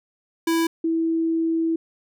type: tone pair in turn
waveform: square / sine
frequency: 330.1 / 327.3 Hz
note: E4 / E4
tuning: +2 / -12 cents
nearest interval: unison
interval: 14 cents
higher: first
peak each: -19 / -19 dBFS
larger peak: neither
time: 0.47-0.67 / 0.84-1.76 s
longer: second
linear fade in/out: 5 ms
effects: none